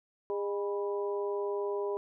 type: harmonic tone with a mistuned harmonic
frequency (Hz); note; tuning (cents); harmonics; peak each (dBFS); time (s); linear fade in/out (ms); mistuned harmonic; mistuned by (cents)
203; G#3; -39; 2 / 3 / 4 / 5; -31 / -40 / -46 / -41; 0.3-1.97; 0; 5; -54
effects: none